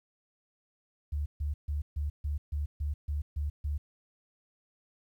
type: tone bursts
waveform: sine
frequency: 73.3 Hz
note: D2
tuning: 3 cents flat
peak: -29 dBFS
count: 10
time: 1.12-3.78 s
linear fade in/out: 10 ms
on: 140 ms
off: 140 ms
effects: 11-bit